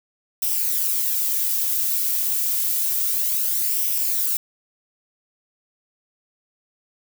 violet noise with flanger, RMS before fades -22 dBFS, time 0.42-4.37 s, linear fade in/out 2 ms, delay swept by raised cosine 0.35 to 2.75 ms, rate 0.29 Hz, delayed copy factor +0.5, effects none

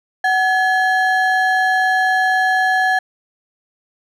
triangle ring-modulated tone, 1226 Hz, D#6, 26 cents flat, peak -8 dBFS, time 0.24-2.99 s, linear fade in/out 5 ms, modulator 476 Hz, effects none

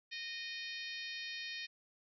harmonic tone, 617 Hz, D#5, 15 cents flat, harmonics 3 / 4 / 5 / 6 / 7 / 8 / 9, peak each -47 / -46 / -51 / -49 / -49 / -54 / -54 dBFS, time 0.11-1.67 s, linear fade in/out 20 ms, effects none

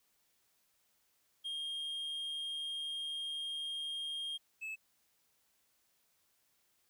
triangle tone pair in turn, 3226 / 2603 Hz, G7 / E7, +49 / -22 cents, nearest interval major third, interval 371 cents, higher first, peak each -36 / -38 dBFS, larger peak first, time 1.44-4.38 / 4.61-4.76 s, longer first, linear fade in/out 20 ms, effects white hiss -75 dBFS RMS until 6.89 s

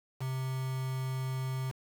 triangle tone with quantisation, 130.81 Hz, C3, in tune, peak -30 dBFS, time 0.2-1.72 s, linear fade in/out 20 ms, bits 7, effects none

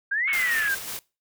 sine exponential two-way sweep, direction up then down, 1558 to 2245 to 1558 Hz, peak -22 dBFS, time 0.11-0.75 s, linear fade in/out 10 ms, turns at 0.29 s
pink band-pass noise, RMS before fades -33 dBFS, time 0.27-0.69 s, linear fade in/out 10 ms, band 1300 to 3000 Hz, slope 48 dB/octave
white noise with tremolo, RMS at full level -33 dBFS, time 0.33-0.99 s, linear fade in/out 0 ms, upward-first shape square, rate 5.5 Hz, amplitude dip 35%
effects noise-tail reverb RT60 0.3 s tail -23 dB re dry

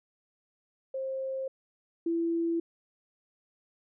sine tone pair in turn, 531 / 334.5 Hz, C5 / E4, +25 / +25 cents, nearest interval minor sixth, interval 800 cents, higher first, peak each -31 / -26 dBFS, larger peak second, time 0.94-1.48 / 2.06-2.6 s, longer neither, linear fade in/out 5 ms, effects none

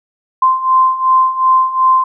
sine beating tone pair, 1039 / 1041.7 Hz, C6 / C6, -12 / -8 cents, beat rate 2.7 Hz, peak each -14 / -10 dBFS, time 0.42-2.04 s, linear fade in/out 5 ms, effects none

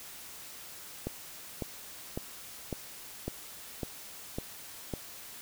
click train, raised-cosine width 2 ms, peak -20 dBFS, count 8, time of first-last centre 1.07-4.937 s, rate 1.81 Hz, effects white hiss -47 dBFS RMS until 5.41 s

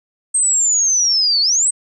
sine linear two-way sweep, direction down then up, 8390 to 4329 to 8390 Hz, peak -12 dBFS, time 0.34-1.71 s, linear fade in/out 10 ms, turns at 1.41 s, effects none

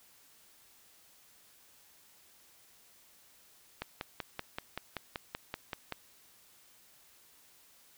click train, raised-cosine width 0.3 ms, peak -20 dBFS, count 12, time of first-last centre 3.82-5.923 s, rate 5.23 Hz, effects white hiss -62 dBFS RMS until 7.97 s

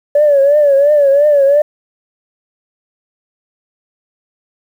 sine tone with vibrato, 573 Hz, D5, 43 cents flat, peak -5 dBFS, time 0.15-1.62 s, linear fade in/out 5 ms, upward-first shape triangle, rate 2.9 Hz, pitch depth 100 cents each way, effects tanh soft clip ceiling -2 dBFS + 7-bit

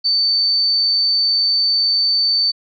sine tone, 4549 Hz, C#8, 44 cents sharp, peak -13 dBFS, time 0.04-2.52 s, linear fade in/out 20 ms, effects none

